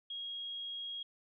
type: tone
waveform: sine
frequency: 3281 Hz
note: G#7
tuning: 22 cents flat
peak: -39 dBFS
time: 0.1-1.03 s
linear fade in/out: 5 ms
effects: none